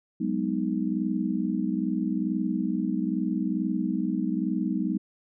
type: chord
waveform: sine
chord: G# minor seventh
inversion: third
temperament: just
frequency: 186.89 / 207.7 / 249.2 / 311.5 Hz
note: F#3 / G#3 / B3 / D#4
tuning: +18 / 0 / +16 / +2 cents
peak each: -30 dBFS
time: 0.2-4.98 s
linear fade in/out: 10 ms
effects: none